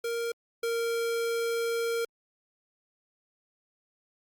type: tone pair in turn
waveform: square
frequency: 466.2 / 463.5 Hz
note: A#4 / A#4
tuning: 0 / -10 cents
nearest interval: unison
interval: 10 cents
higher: first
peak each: -30 / -28 dBFS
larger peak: second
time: 0.04-0.32 / 0.63-2.05 s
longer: second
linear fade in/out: 5 ms
effects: Opus 48 kbps